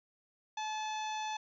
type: harmonic tone with a mistuned harmonic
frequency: 862 Hz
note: A5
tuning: 36 cents flat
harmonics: 1 / 2 / 3 / 4 / 5 / 6 / 7 / 8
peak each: -36 / -48 / -46 / -46 / -53 / -61 / -50 / -63 dBFS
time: 0.57-1.37 s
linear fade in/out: 5 ms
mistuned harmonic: 4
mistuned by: +24 cents
effects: none